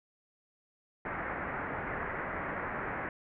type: low-pass noise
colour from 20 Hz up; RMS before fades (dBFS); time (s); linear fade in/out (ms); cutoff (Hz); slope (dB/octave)
white; -37; 1.05-3.09; 2; 2000; 48
effects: none